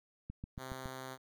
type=click train; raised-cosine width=5 ms; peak=-30 dBFS; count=5; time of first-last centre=0.3-0.858 s; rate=7.17 Hz
type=tone; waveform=5% pulse; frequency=130.81 Hz; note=C3; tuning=in tune; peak=-32 dBFS; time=0.57-1.18 s; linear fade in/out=50 ms
effects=none